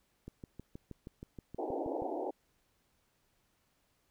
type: click train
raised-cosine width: 3 ms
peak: -32 dBFS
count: 12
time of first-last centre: 0.28-2.021 s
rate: 6.32 Hz
type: band-pass noise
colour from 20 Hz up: pink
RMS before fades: -37 dBFS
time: 1.58-2.31 s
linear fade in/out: 10 ms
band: 270 to 880 Hz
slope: 96 dB/octave
effects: pink hiss -75 dBFS RMS until 4.1 s